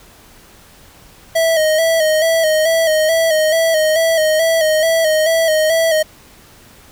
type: tone with vibrato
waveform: square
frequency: 639 Hz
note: D#5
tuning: 46 cents sharp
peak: -12 dBFS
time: 1.35-6.03 s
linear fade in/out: 10 ms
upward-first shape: square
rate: 2.3 Hz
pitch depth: 45 cents each way
effects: pink hiss -44 dBFS RMS until 6.91 s